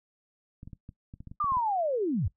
clicks, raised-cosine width 5 ms, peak -31 dBFS, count 11, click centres 0.631 / 0.675 / 0.732 / 0.891 / 1.139 / 1.205 / 1.273 / 1.315 / 1.443 / 1.521 / 1.57 s
sine linear sweep, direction down, 1219 to 66.4 Hz, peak -25 dBFS, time 1.4-2.28 s, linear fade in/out 5 ms
effects noise-tail reverb RT60 0.1 s tail -17 dB re dry

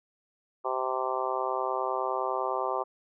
harmonic tone, 129.8 Hz, C3, 13 cents flat, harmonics 3 / 4 / 5 / 6 / 7 / 8 / 9, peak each -35 / -35 / -35 / -35 / -35 / -35 / -35 dBFS, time 0.64-2.84 s, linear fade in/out 20 ms, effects none

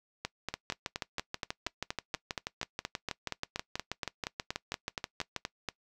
two click trains, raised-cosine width 0.2 ms, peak -16 / -16 dBFS, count 31 / 24, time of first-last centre 0.54-5.363 / 0.25-5.687 s, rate 6.22 / 4.23 Hz, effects noise-tail reverb RT60 0.1 s tail -21 dB re dry

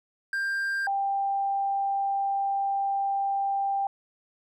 triangle / sine tone pair in turn, 1590 / 790.6 Hz, G6 / G5, +24 / +15 cents, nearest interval octave, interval 1209 cents, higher first, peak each -24 dBFS, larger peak neither, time 0.33-0.87 / 0.87-3.87 s, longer second, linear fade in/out 2 ms, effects none

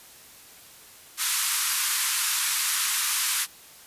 white band-pass noise, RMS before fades -26 dBFS, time 1.17-3.47 s, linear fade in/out 50 ms, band 1000 to 13000 Hz, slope 48 dB/octave, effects white hiss -49 dBFS RMS until 3.86 s + resampled to 32000 Hz

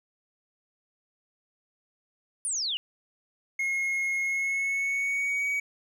sine exponential sweep, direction down, 9956 to 2775 Hz, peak -27 dBFS, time 2.45-2.77 s, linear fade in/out 0 ms
triangle tone with pitch glide, 2159 to 2262 Hz, C#7 to C#7, -46 to +34 cents, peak -24 dBFS, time 3.59-5.6 s, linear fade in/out 5 ms, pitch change +80 cents, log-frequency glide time 4.21-5.49 s
effects none

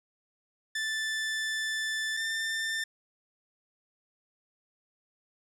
sawtooth tone pair in turn, 1760 / 1789.7 Hz, A6 / A6, 0 / +29 cents, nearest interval unison, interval 29 cents, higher second, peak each -26 dBFS, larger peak neither, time 0.75-2.17 / 2.17-2.84 s, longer first, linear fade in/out 5 ms, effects low-pass 9000 Hz 12 dB/octave

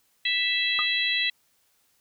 harmonic tone, 659.3 Hz, E5, in tune, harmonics 3 / 4 / 5 / 6, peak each -28 / -28 / -28 / -28 dBFS, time 0.25-1.3 s, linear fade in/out 5 ms
sine tone with exponential decay, 1230 Hz, D#6, 20 cents flat, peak -22 dBFS, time 0.79-0.87 s, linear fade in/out 0 ms, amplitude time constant 17 ms
effects white hiss -67 dBFS RMS until 2 s

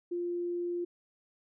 sine tone, 349.2 Hz, F4, in tune, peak -31 dBFS, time 0.11-0.85 s, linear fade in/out 10 ms, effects none

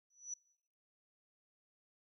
sine tone with exponential growth, 5920 Hz, F#8, in tune, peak -37 dBFS, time 0.1-0.34 s, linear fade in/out 5 ms, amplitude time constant 52 ms, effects noise-tail reverb RT60 0.8 s tail -25 dB re dry

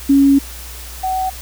sine tone pair in turn, 277.2 / 751.9 Hz, C#4 / F#5, 0 / +28 cents, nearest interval octave + perfect fourth, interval 1728 cents, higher second, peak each -7 / -16 dBFS, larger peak first, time 0.09-0.39 / 1.03-1.3 s, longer first, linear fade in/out 10 ms, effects added 61 Hz sine -32 dBFS peak until 1.41 s + white hiss -34 dBFS RMS until 1.41 s

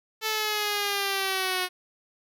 5% pulse linear sweep, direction down, 440 to 362.9 Hz, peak -14 dBFS, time 0.21-1.69 s, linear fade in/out 50 ms, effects none

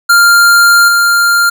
square tone with level steps, 1396.9 Hz, F6, in tune, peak -4 / -7 dBFS, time 0.09-1.5 s, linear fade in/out 10 ms, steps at 0.88 s, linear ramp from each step 5 ms, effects none

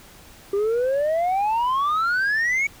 sine exponential sweep, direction up, 392 to 2260 Hz, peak -16 dBFS, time 0.53-2.67 s, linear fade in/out 5 ms, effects tanh soft clip ceiling -18 dBFS + pink hiss -47 dBFS RMS until 2.8 s

